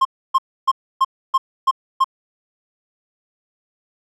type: tone bursts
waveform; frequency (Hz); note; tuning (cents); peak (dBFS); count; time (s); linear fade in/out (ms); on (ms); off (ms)
triangle; 1063; C6; +27; -9; 7; 0.01-2.044; 10; 42; 290
effects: none